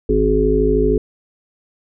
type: harmonic tone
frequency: 53 Hz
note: G#1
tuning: 36 cents sharp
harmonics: 1 / 3 / 5 / 7 / 8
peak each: -18 / -25 / -20 / -19 / -16 dBFS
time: 0.09-0.98 s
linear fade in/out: 5 ms
effects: none